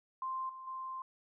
sine tone with level steps, 1046.5 Hz, C6, in tune, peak -35 / -45 / -39 dBFS, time 0.22-1.02 s, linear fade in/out 2 ms, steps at 0.49 / 0.67 s, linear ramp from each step 5 ms, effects none

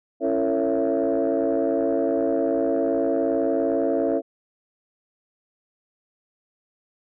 sine tone cluster, 274.2 / 333.9 / 454.4 / 557 / 667 Hz, C#4 / E4 / A#4 / C#5 / E5, -19 / +22 / -44 / +8 / +20 cents, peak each -25 dBFS, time 0.2-4.22 s, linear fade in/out 50 ms, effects tanh soft clip ceiling -13 dBFS

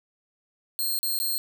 5% pulse tone with dropouts, 4225 Hz, C8, 16 cents sharp, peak -18 dBFS, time 0.79-1.38 s, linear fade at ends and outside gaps 0 ms, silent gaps 0.99-1.03 / 1.19-1.2 s, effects none

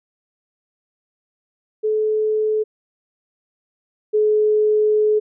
sine tone pair in turn, 431.1 / 426.1 Hz, A4 / G#4, -35 / +44 cents, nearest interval unison, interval 21 cents, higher first, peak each -16 / -13 dBFS, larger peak second, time 1.83-2.64 / 4.13-5.2 s, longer second, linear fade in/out 20 ms, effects none

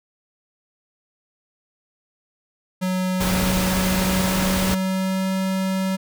square tone with pitch glide, 185 to 189.87 Hz, F#3 to F#3, 0 to +45 cents, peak -21 dBFS, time 2.81-5.97 s, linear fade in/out 20 ms, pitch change +45 cents, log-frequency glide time 3.17-5.31 s
pink noise, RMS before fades -24 dBFS, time 3.2-4.75 s, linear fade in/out 10 ms
effects none

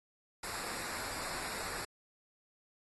pink noise with comb filter, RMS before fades -41 dBFS, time 0.43-1.85 s, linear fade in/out 5 ms, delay 0.32 ms, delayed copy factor -0.7, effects AAC 32 kbps

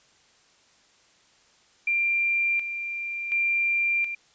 sine tone with tremolo, 2377 Hz, D7, 20 cents sharp, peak -21 dBFS, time 1.87-4.15 s, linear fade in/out 5 ms, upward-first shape square, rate 0.69 Hz, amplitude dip 60%, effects white hiss -60 dBFS RMS until 4.34 s + resampled to 16000 Hz

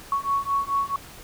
sine beating tone pair, 1110 / 1114.6 Hz, C#6 / C#6, +2 / +9 cents, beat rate 4.6 Hz, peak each -25 dBFS, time 0.12-0.96 s, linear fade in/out 2 ms, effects pink hiss -44 dBFS RMS until 1.23 s

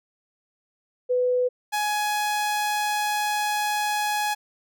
sine / sawtooth tone pair in turn, 498.3 / 838 Hz, B4 / G#5, +15 / +15 cents, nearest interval major sixth, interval 900 cents, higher second, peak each -19 dBFS, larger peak neither, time 1.09-1.49 / 1.72-4.35 s, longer second, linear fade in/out 20 ms, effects none

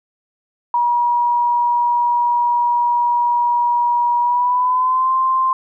sine tone with pitch glide, 959 to 1045.8 Hz, A#5 to C6, +49 to -1 cents, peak -13 dBFS, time 0.74-5.53 s, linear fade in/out 2 ms, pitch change +150 cents, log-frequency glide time 4.2-5.12 s, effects none

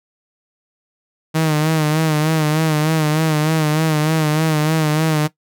sawtooth tone with vibrato, 155.56 Hz, D#3, in tune, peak -10 dBFS, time 1.34-5.28 s, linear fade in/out 20 ms, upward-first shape sine, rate 3.3 Hz, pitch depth 55 cents each way, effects noise-tail reverb RT60 0.1 s tail -17 dB re dry

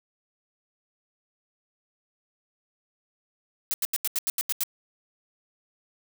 blue noise bursts, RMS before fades -26 dBFS, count 9, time 3.71-4.635 s, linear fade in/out 0 ms, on 29 ms, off 83 ms, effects none

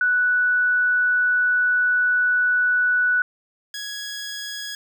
sine / 15% pulse tone pair in turn, 1480 / 1667.1 Hz, F#6 / G#6, 0 / +6 cents, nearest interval major second, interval 206 cents, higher second, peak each -16 / -23 dBFS, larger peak first, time 0.01-3.22 / 3.74-4.75 s, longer first, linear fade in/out 2 ms, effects none

